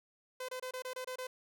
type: tone bursts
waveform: sawtooth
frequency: 510 Hz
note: C5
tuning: 44 cents flat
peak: -35 dBFS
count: 8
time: 0.4-1.27 s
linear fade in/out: 5 ms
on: 86 ms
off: 26 ms
effects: none